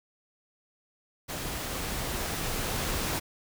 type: noise with level ramp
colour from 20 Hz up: pink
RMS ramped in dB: -35 to -30 dBFS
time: 1.28-3.2 s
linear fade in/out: 20 ms
effects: none